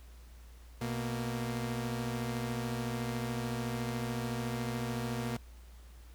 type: tone pair together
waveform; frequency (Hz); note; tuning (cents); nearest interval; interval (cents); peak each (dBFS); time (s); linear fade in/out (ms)
sawtooth; 122.9 / 232; B2 / A#3; -8 / -8; major seventh; 1100; -32 / -33; 0.81-5.37; 5
effects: added 59 Hz sine -50 dBFS peak until 6.14 s + pink hiss -62 dBFS RMS until 6.14 s